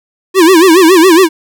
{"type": "tone with vibrato", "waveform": "square", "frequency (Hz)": 349.9, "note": "F4", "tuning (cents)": 3, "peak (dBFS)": -3, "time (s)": [0.34, 1.29], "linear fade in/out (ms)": 50, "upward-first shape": "sine", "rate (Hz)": 7.2, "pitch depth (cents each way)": 180, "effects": []}